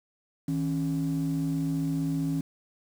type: ring-modulated tone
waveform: triangle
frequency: 217.4 Hz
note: A3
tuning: 21 cents flat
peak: -19 dBFS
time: 0.48-2.41 s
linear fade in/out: 5 ms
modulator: 57.6 Hz
effects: tanh soft clip ceiling -21 dBFS + 8-bit